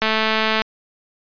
click train, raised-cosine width 0.3 ms, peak -3 dBFS, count 132, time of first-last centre 0.02-0.618 s, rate 219 Hz, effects resampled to 11025 Hz

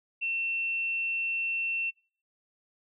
sine tone, 2700 Hz, E7, 41 cents sharp, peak -28 dBFS, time 0.21-1.91 s, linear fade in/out 20 ms, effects noise-tail reverb RT60 0.5 s tail -25 dB re dry

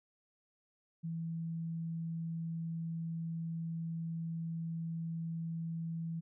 sine tone, 164.81 Hz, E3, in tune, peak -36 dBFS, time 1.03-6.21 s, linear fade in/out 20 ms, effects none

